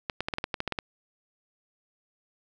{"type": "clicks", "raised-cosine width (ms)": 0.3, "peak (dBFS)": -13, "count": 11, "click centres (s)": [0.098, 0.206, 0.285, 0.338, 0.384, 0.441, 0.542, 0.604, 0.677, 0.723, 0.788], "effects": []}